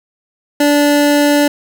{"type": "tone", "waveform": "25% pulse", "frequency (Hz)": 290.8, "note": "D4", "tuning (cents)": -17, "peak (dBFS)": -5, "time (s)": [0.6, 1.48], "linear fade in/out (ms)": 5, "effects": []}